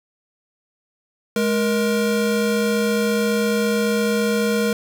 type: tone pair together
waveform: square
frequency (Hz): 210 / 471.8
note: G#3 / A#4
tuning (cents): +19 / +21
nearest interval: octave + major second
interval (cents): 1402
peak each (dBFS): -21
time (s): 1.36-4.73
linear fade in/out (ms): 2
effects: 9-bit